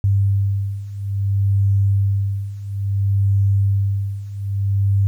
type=beating tone pair; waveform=sine; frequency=98.7 / 99.29 Hz; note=G2 / G2; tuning=+12 / +23 cents; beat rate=0.59 Hz; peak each=-20 / -17 dBFS; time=0.04-5.07 s; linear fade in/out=0 ms; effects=9-bit